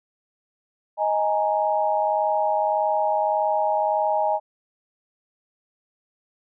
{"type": "chord", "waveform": "sine", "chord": "D# suspended fourth", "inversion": "none", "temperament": "equal with one note detuned", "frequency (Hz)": [625.9, 830.6, 932.3], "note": ["D#5", "G#5", "A#5"], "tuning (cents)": [10, 0, 0], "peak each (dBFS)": [-23, -22, -27], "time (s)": [0.97, 4.4], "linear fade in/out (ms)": 50, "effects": []}